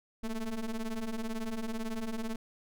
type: ring-modulated tone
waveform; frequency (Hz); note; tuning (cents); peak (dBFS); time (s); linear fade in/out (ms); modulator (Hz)
square; 110; A2; 0; -31; 0.23-2.36; 5; 119
effects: none

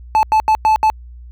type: tone bursts at uneven times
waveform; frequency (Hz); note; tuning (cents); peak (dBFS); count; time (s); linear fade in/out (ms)
triangle; 870; A5; -20; -7; 5; 0.15-0.23 / 0.32-0.4 / 0.48-0.55 / 0.65-0.76 / 0.83-0.9; 0
effects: added 60 Hz sine -33 dBFS peak until 1.31 s

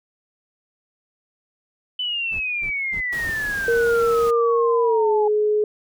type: exponential sweep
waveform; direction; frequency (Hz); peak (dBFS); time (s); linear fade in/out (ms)
sine; down; 3023 to 830; -22; 1.99-5.28; 5
type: noise bursts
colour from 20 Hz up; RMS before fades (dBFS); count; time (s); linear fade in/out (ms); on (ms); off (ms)
brown; -34; 4; 2.31-3.316; 20; 94; 210
type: noise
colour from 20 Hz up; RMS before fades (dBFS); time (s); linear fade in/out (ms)
pink; -36; 3.12-4.31; 10
type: tone with pitch glide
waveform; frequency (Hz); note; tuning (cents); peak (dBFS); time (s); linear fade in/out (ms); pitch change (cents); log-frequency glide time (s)
sine; 466.2 to 422.6; A#4 to G#4; 0 to +30; -16; 3.68-5.64; 2; -170; 4.83-5.09
effects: none

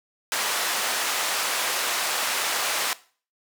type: band-pass noise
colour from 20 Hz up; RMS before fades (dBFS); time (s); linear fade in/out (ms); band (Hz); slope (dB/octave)
pink; -26; 0.32-2.93; 0; 810 to 13000; 12
effects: noise-tail reverb RT60 0.4 s tail -18 dB re dry

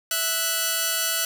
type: tone pair together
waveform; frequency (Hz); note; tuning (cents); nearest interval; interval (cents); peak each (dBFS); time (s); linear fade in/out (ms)
5% pulse; 657.2 / 1480; E5 / F#6; -5 / 0; octave + major second; 1405; -17 / -12; 0.11-1.25; 2
effects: 8-bit

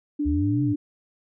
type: tone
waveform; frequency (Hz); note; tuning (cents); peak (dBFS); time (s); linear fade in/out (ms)
sine; 293.7; D4; 0; -22; 0.19-0.76; 10
type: exponential two-way sweep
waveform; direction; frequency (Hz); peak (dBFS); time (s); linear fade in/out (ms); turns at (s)
sine; up then down; 69.3 to 135.4 to 101.6; -23; 0.25-0.74; 20; 0.63
effects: none

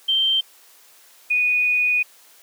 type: tone pair in turn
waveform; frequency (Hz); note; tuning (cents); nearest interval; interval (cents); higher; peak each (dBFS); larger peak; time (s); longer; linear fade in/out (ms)
sine; 3136 / 2473; G7 / D#7; 0 / -11; major third; 411; first; -16; neither; 0.08-0.41 / 1.3-2.03; second; 10
effects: white hiss -51 dBFS RMS until 2.42 s + high-pass 400 Hz 12 dB/octave

